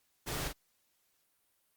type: noise with echo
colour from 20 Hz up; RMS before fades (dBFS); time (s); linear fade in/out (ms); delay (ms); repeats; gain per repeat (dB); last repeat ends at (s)
pink; -38; 0.26-0.49; 20; 42; 1; -5; 0.532
effects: white hiss -75 dBFS RMS until 1.76 s + Opus 48 kbps